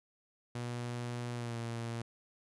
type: tone with pitch glide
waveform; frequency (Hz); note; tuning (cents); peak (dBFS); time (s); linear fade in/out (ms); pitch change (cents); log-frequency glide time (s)
sawtooth; 120.8 to 116.42; B2 to A#2; -38 to -2; -33; 0.55-2.02; 5; -64; 1.34-1.57
effects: resampled to 24000 Hz